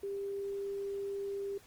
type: tone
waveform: sine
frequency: 397.7 Hz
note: G4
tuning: 25 cents sharp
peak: -35 dBFS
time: 0.03-1.58 s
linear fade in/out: 5 ms
effects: pink hiss -60 dBFS RMS until 1.66 s + Opus 24 kbps